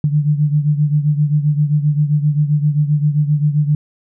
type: beating tone pair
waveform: sine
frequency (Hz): 147.1 / 154.7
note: D3 / D#3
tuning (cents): +3 / -10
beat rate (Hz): 7.6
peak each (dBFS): -13 / -18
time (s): 0.04-3.75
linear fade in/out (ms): 2
effects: none